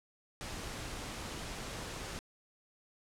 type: noise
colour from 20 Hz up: pink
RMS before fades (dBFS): -42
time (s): 0.41-2.19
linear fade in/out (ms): 0
effects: low-pass 9000 Hz 12 dB/octave